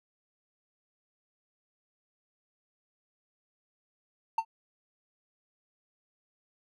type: tone with exponential decay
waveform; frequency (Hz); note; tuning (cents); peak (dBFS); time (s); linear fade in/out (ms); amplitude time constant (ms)
triangle; 900; A5; +39; -19; 4.38-4.45; 5; 15
effects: none